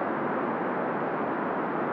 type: band-pass noise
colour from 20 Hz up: pink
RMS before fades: -29 dBFS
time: 0-1.92 s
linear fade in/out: 0 ms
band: 200 to 1500 Hz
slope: 24 dB/octave
effects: none